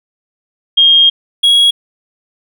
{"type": "tone pair in turn", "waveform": ["sine", "triangle"], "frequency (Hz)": [3233, 3316], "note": ["G#7", "G#7"], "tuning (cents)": [-47, -3], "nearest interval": "unison", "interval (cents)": 44, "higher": "second", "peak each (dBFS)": -4, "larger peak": "neither", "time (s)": [[0.77, 1.1], [1.43, 1.71]], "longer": "first", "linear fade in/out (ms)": 10, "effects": []}